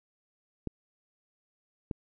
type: clicks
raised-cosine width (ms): 3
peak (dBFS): -20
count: 2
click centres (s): 0.673 / 1.912
effects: none